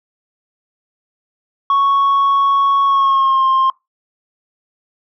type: tone with pitch glide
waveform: sine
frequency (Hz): 1108.7 to 1059.2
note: C#6 to C6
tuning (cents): 0 to +21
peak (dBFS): -8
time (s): 1.7-3.7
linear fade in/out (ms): 2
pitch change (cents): -79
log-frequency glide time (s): 2.85-3.46
effects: noise-tail reverb RT60 0.2 s tail -25 dB re dry + tanh soft clip ceiling -9 dBFS